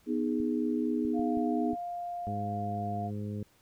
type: chord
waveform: sine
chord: G# minor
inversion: first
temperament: equal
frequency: 246.9 / 311.1 / 415.3 Hz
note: B3 / D#4 / G#4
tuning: 0 / 0 / 0 cents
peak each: -30 / -31 / -35 dBFS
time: 0.06-1.76 s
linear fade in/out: 50 ms
type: clicks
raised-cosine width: 5 ms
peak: -34 dBFS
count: 5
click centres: 0.402 / 1.051 / 1.195 / 1.373 / 1.733 s
type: tone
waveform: sine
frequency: 701 Hz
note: F5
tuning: 6 cents sharp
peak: -34 dBFS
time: 1.13-3.11 s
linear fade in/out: 50 ms
type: harmonic tone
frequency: 103.83 Hz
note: G#2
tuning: in tune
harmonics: 1 / 2 / 3 / 4 / 5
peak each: -36 / -37 / -46 / -45 / -50 dBFS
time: 2.27-3.43 s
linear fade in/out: 0 ms
effects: pink hiss -65 dBFS RMS until 3.61 s